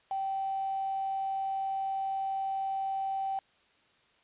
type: tone with quantisation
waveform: sine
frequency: 776 Hz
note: G5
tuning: 18 cents flat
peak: -30 dBFS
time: 0.11-3.39 s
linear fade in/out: 2 ms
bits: 7
effects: white hiss -66 dBFS RMS until 4.23 s + resampled to 8000 Hz